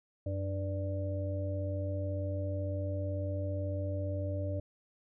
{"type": "harmonic tone with a mistuned harmonic", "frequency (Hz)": 98, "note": "G2", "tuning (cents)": 0, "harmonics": [1, 3, 5, 6], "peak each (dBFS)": [-33, -42, -48, -39], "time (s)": [0.26, 4.6], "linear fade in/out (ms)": 5, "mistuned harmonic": 1, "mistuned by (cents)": -86, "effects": []}